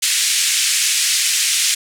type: band-pass noise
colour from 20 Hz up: white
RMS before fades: -17 dBFS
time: 0.02-1.75 s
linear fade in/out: 10 ms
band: 2000 to 9200 Hz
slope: 24 dB/octave
effects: none